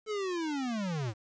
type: linear sweep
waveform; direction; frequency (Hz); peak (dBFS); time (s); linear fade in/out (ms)
square; down; 440 to 100.3; -32; 0.06-1.14; 50
effects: resampled to 16000 Hz + 10-bit